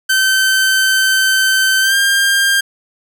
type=tone with pitch glide; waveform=sawtooth; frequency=1542 to 1599.1 Hz; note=G6 to G6; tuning=-29 to +34 cents; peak=-7 dBFS; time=0.09-2.61 s; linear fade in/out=10 ms; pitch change=+63 cents; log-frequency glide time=1.81-1.96 s; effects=none